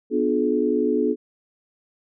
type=chord; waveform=sine; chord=B diminished seventh; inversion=none; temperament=just; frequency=246.9 / 296.3 / 355.6 / 426.7 Hz; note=B3 / D4 / F4 / Ab4; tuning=0 / +15 / +31 / +47 cents; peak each=-24 / -24 / -26 / -22 dBFS; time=0.1-1.16 s; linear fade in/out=50 ms; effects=none